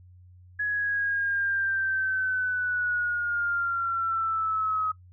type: linear sweep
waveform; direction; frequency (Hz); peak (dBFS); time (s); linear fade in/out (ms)
sine; down; 1684 to 1266; -24; 0.59-4.92; 10
effects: noise-tail reverb RT60 0.1 s tail -18 dB re dry + added 90 Hz sine -49 dBFS peak until 5.12 s